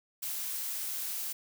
blue noise, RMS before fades -36 dBFS, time 0.22-1.33 s, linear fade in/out 10 ms, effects none

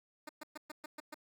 10% pulse tone bursts, 304.1 Hz, D#4, 40 cents flat, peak -35 dBFS, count 7, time 0.27-1.144 s, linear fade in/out 5 ms, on 22 ms, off 120 ms, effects none

